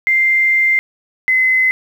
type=tone pair in turn; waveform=sine; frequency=2093 / 2042 Hz; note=C7 / C7; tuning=0 / -43 cents; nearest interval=unison; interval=43 cents; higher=first; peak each=-10 dBFS; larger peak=neither; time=0.07-0.79 / 1.28-1.71 s; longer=first; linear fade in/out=0 ms; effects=7-bit